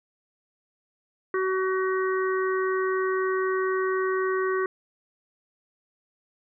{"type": "harmonic tone", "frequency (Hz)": 377, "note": "F#4", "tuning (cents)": 32, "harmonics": [1, 3, 4, 5], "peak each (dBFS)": [-24, -30, -34, -34], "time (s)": [1.34, 4.66], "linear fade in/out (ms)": 2, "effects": []}